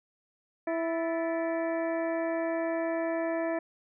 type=harmonic tone with a mistuned harmonic; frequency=329.6 Hz; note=E4; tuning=in tune; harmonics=1 / 2 / 3 / 4 / 5 / 6 / 7; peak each=-32 / -30 / -41 / -46 / -41 / -48 / -47 dBFS; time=0.67-3.59 s; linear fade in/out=5 ms; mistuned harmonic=5; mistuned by=+98 cents; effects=none